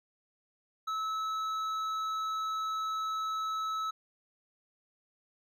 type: tone with hard clipping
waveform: sine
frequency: 1300 Hz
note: E6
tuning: 24 cents flat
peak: -33 dBFS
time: 0.87-3.91 s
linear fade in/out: 10 ms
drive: 7 dB
effects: none